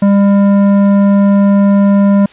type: tone with tanh clipping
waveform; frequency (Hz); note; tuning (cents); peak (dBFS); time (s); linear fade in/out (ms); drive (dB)
sine; 200; G3; +35; -7; 0.02-2.26; 5; 12
effects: white hiss -40 dBFS RMS until 2.32 s + resampled to 8000 Hz